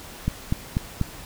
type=click train; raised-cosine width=5 ms; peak=-9 dBFS; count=4; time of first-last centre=0.28-1.013 s; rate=4.09 Hz; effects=pink hiss -41 dBFS RMS until 1.25 s